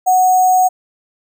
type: tone with sample-and-hold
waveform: sine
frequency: 740 Hz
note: F#5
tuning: in tune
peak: -8 dBFS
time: 0.06-0.69 s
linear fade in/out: 20 ms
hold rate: 7350 Hz
effects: none